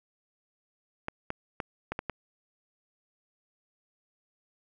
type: clicks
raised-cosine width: 0.5 ms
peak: -17 dBFS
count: 6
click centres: 1.084 / 1.304 / 1.602 / 1.92 / 1.991 / 2.097 s
effects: none